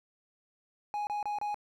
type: tone bursts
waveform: triangle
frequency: 830.6 Hz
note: G#5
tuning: in tune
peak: -29 dBFS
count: 4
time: 0.94-1.544 s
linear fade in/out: 0 ms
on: 130 ms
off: 28 ms
effects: none